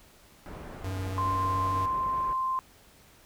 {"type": "low-pass noise", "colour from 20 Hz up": "pink", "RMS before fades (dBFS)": -42, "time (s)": [0.46, 2.33], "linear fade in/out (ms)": 0, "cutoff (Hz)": 1400, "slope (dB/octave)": 12}
{"type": "tone with vibrato", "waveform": "square", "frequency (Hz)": 94.5, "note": "F#2", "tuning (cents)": 37, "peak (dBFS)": -32, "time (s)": [0.84, 1.86], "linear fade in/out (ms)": 5, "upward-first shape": "sine", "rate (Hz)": 14, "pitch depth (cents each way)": 10}
{"type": "tone", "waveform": "sine", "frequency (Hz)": 1045, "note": "C6", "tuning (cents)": -2, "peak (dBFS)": -26, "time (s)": [1.18, 2.59], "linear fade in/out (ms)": 0}
{"effects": ["pink hiss -57 dBFS RMS until 3.25 s"]}